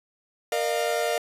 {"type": "chord", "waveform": "45% pulse", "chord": "Bb suspended fourth", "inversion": "none", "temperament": "equal with one note detuned", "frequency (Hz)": [466.2, 607.3, 698.5], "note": ["Bb4", "Eb5", "F5"], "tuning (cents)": [0, -42, 0], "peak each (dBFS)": -28, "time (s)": [0.52, 1.18], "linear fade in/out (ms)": 2, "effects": ["resampled to 32000 Hz"]}